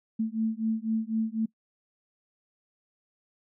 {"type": "beating tone pair", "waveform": "sine", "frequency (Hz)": [220, 224], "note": ["A3", "A3"], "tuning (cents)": [0, 31], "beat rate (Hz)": 4, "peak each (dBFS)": -29, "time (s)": [0.19, 1.46], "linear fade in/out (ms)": 10, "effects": ["noise-tail reverb RT60 0.1 s tail -22 dB re dry"]}